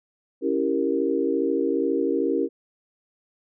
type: chord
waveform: sine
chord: C# diminished seventh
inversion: none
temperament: equal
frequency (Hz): 277.2 / 329.6 / 392 / 466.2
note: C#4 / E4 / G4 / Bb4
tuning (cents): 0 / 0 / 0 / 0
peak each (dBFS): -26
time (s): 0.41-2.49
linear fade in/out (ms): 50
effects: none